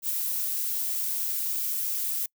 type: noise with ADSR envelope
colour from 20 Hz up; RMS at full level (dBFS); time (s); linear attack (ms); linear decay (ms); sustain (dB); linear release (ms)
violet; -26; 0.02-2.26; 74; 12; -3; 3
effects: noise-tail reverb RT60 0.1 s tail -26 dB re dry